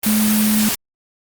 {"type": "tone in noise", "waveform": "sine", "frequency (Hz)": 214.2, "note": "A3", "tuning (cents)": -46, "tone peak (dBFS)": -14, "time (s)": [0.06, 0.69], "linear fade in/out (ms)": 5, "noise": "white", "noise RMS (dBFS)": -20, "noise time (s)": [0.03, 0.75], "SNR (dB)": 3, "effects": ["Opus 32 kbps"]}